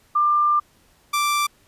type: tone pair in turn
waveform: sine / sawtooth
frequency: 1192 / 1174.2 Hz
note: D6 / D6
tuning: +25 / -1 cents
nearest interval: unison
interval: 26 cents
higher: first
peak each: -15 dBFS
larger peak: neither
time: 0.15-0.6 / 1.13-1.47 s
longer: first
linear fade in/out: 10 ms
effects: pink hiss -58 dBFS RMS until 1.67 s + resampled to 32000 Hz